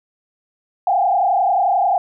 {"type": "tone with frequency modulation", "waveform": "sine", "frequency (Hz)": 755, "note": "F#5", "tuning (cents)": 35, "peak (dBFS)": -13, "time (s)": [0.87, 1.98], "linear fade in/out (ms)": 2, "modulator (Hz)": 31.3, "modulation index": 2, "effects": []}